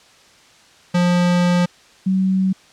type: tone pair in turn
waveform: square / sine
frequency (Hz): 176.7 / 189.27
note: F3 / F#3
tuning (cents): +21 / +40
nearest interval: minor second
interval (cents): 119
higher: second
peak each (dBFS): -14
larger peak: neither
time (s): 0.94-1.66 / 2.06-2.53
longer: first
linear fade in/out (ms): 10
effects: white hiss -49 dBFS RMS until 2.72 s + low-pass 6000 Hz 12 dB/octave